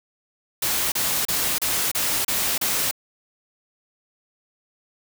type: noise bursts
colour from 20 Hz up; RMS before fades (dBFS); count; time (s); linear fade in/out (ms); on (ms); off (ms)
white; -23; 7; 0.62-2.912; 5; 300; 32
effects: none